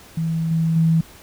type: tone with level steps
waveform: sine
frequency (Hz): 162.9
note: E3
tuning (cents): -20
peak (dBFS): -19 / -16 / -13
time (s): 0.17-1.01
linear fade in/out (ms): 5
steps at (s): 0.51 / 0.76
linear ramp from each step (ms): 2
effects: pink hiss -45 dBFS RMS until 1.22 s